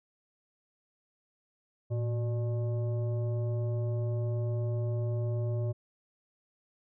sine tone with frequency modulation, 113.5 Hz, A#2, 46 cents flat, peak -28 dBFS, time 1.9-5.73 s, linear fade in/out 20 ms, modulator 483 Hz, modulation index 0.49, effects none

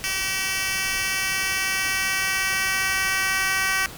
10% pulse tone with high-pass filter sweep, 382.1 Hz, G4, 44 cents flat, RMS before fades -24 dBFS, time 0.04-3.86 s, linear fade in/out 0 ms, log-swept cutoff 2700 to 1600 Hz, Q 1.1, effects pink hiss -39 dBFS RMS until 3.97 s

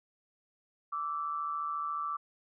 sine tone pair together, 1164.4 / 1318.5 Hz, D6 / E6, -15 / 0 cents, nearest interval major second, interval 215 cents, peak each -33 / -39 dBFS, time 0.92-2.17 s, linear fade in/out 10 ms, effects none

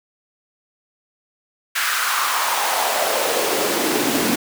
pink noise with high-pass filter sweep, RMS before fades -20 dBFS, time 1.75-4.36 s, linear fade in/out 10 ms, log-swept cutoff 1600 to 230 Hz, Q 2.7, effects none

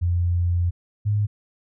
sine tone pair in turn, 87.31 / 104.14 Hz, F2 / G#2, 0 / +5 cents, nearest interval minor third, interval 305 cents, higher second, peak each -18 dBFS, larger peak neither, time 0.01-0.71 / 1.05-1.27 s, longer first, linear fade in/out 20 ms, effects none

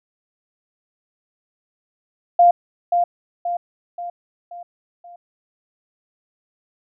sine tone with echo, 698.5 Hz, F5, in tune, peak -8 dBFS, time 2.39-2.51 s, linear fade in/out 5 ms, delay 530 ms, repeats 5, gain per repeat -6 dB, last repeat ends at 5.16 s, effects none

